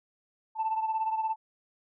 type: beating tone pair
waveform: sine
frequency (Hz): 880 / 897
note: A5 / A5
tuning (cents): 0 / +33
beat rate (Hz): 17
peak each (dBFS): -27 / -33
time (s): 0.55-1.36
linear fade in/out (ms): 50
effects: tanh soft clip ceiling -22 dBFS

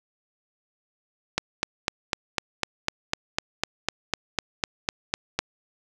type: click train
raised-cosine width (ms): 0.2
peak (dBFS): -5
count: 17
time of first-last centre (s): 1.38-5.39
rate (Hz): 3.99
effects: none

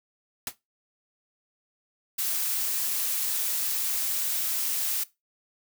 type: noise with exponential decay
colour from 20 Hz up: white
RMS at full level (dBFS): -27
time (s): 0.47-0.55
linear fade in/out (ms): 2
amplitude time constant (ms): 16
type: noise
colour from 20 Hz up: blue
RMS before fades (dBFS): -28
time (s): 2.18-5.04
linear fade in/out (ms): 10
effects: noise-tail reverb RT60 0.2 s tail -18 dB re dry

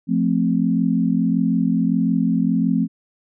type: chord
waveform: sine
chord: F major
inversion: none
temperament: equal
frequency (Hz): 174.61 / 220 / 261.6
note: F3 / A3 / C4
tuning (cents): 0 / 0 / 0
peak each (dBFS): -20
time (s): 0.07-2.88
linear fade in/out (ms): 50
effects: none

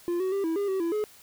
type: tone with pitch steps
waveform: triangle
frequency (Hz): 347.1 / 375.1 / 395.1 / 326.2 / 403.5 / 382.4 / 335.9 / 423.6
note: F4 / F#4 / G4 / E4 / G#4 / G4 / E4 / G#4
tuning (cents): -11 / +24 / +14 / -18 / -50 / -43 / +33 / +34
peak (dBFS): -23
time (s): 0.08-1.04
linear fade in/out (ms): 0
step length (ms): 120
effects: white hiss -53 dBFS RMS until 1.22 s

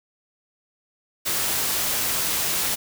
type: noise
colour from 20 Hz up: white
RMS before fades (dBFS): -24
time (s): 1.25-2.76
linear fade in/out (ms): 20
effects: none

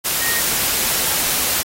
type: tone in noise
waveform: sine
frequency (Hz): 1864.7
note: A#6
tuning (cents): 0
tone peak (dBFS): -23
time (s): 0.2-0.41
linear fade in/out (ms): 20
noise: white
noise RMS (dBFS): -19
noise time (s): 0.04-1.63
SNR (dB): -7
effects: AAC 48 kbps

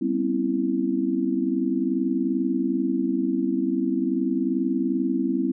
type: chord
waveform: sine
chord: C major seventh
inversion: second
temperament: equal with one note detuned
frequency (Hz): 196 / 246.9 / 267.3 / 329.6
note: G3 / B3 / C4 / E4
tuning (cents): 0 / 0 / +37 / 0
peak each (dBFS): -29 / -27 / -25 / -26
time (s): 0.01-5.52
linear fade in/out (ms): 10
effects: none

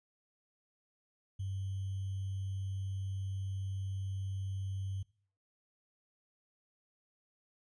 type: tone with sample-and-hold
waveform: sine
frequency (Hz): 96.5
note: G2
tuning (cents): -27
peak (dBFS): -35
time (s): 1.39-5.03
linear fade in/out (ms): 10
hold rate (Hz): 3150
effects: noise-tail reverb RT60 0.5 s tail -23 dB re dry + resampled to 22050 Hz

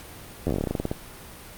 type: slowing click train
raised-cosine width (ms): 2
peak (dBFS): -12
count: 16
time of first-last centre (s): 0.47-0.915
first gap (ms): 11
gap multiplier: 1.13
effects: pink hiss -43 dBFS RMS until 1.57 s + Opus 48 kbps

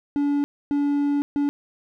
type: tone bursts at uneven times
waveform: triangle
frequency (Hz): 286.7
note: D4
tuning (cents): -42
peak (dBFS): -17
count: 3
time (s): 0.16-0.44 / 0.71-1.22 / 1.36-1.49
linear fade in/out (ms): 0
effects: none

